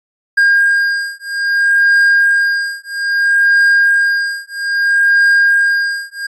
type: beating tone pair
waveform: triangle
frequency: 1614 / 1614.61 Hz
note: G#6 / G#6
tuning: -50 / -49 cents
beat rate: 0.61 Hz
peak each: -11 dBFS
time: 0.37-6.27 s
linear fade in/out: 10 ms
effects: resampled to 24000 Hz